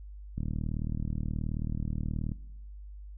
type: click train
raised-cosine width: 5 ms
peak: -21 dBFS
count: 76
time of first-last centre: 0.38-2.318 s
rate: 38.7 Hz
effects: noise-tail reverb RT60 0.9 s tail -19 dB re dry + added 50 Hz sine -42 dBFS peak until 3.17 s